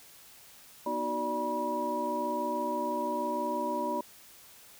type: tone cluster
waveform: sine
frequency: 243.1 / 309.2 / 370.2 / 586 / 967 Hz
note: B3 / D#4 / F#4 / D5 / B5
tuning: -27 / -11 / +1 / -4 / -37 cents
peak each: -38 / -38 / -39 / -35 / -32 dBFS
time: 0.86-4.01 s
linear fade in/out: 5 ms
effects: white hiss -54 dBFS RMS until 4.79 s